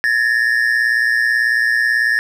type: tone pair together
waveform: triangle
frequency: 1705.8 / 1824 Hz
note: G#6 / A#6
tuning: +46 / -38 cents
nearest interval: minor second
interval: 116 cents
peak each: -14 dBFS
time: 0.04-2.19 s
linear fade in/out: 0 ms
effects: none